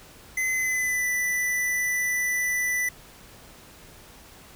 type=tone with pitch glide; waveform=square; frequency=2042 to 1985 Hz; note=C7 to B6; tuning=-43 to +8 cents; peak=-24 dBFS; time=0.37-2.89 s; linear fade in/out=5 ms; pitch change=-49 cents; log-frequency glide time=0.54-1.06 s; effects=pink hiss -49 dBFS RMS until 4.55 s